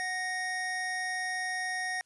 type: tone pair together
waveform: square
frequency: 740 / 1864.7 Hz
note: F#5 / A#6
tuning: 0 / 0 cents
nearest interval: octave + major third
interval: 1600 cents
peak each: -38 / -33 dBFS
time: 0-2.01 s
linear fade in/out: 0 ms
effects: white hiss -72 dBFS RMS until 2.05 s + resampled to 24000 Hz